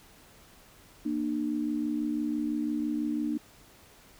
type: tone pair together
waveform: sine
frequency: 234 / 300 Hz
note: A#3 / D4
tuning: +7 / +37 cents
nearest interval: major third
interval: 430 cents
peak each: -32 / -29 dBFS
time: 1.05-3.38 s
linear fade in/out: 10 ms
effects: pink hiss -56 dBFS RMS until 4.19 s